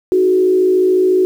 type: tone with frequency modulation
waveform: sine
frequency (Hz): 370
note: F#4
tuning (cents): 0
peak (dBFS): -9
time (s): 0.12-1.25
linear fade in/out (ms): 0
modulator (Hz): 54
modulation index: 0.54
effects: 7-bit